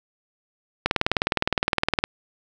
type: click train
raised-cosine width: 0.3 ms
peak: -3 dBFS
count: 24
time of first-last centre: 0.86-2.039 s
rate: 19.5 Hz
effects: none